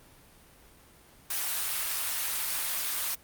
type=high-pass noise; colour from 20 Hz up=white; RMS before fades=-31 dBFS; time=1.3-3.15 s; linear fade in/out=5 ms; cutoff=870 Hz; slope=12 dB/octave; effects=pink hiss -56 dBFS RMS until 3.23 s + Opus 32 kbps